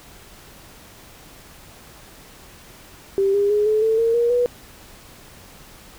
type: tone with pitch steps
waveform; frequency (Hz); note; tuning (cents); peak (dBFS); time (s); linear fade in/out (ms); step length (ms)
sine; 392 / 404.4 / 417.2 / 430.5 / 444.1 / 458.2 / 472.7 / 487.7; G4 / G#4 / G#4 / A4 / A4 / A#4 / A#4 / B4; 0 / -46 / +8 / -38 / +16 / -30 / +24 / -22; -15; 3.18-4.46; 0; 160
effects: pink hiss -45 dBFS RMS until 5.98 s